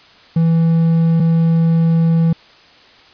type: tone pair in turn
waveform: triangle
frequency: 164.81 / 164.81 Hz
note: E3 / E3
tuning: 0 / 0 cents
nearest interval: unison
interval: 0 cents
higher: neither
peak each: -8 dBFS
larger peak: neither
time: 0.36-1.2 / 1.2-2.33 s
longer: second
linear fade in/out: 5 ms
effects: white hiss -45 dBFS RMS until 3.13 s + resampled to 11025 Hz